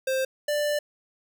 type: tone pair in turn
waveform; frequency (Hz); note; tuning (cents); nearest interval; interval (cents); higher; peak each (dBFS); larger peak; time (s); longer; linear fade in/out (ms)
square; 526 / 590.4; C5 / D5; +9 / +9; major second; 200; second; -24; neither; 0.07-0.25 / 0.48-0.79; second; 5
effects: none